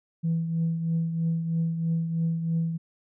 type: tone with tremolo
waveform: sine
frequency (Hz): 164.81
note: E3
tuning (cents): 0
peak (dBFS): -20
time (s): 0.23-2.78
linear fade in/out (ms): 20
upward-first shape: triangle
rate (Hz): 3.1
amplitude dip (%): 60
effects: tanh soft clip ceiling -19 dBFS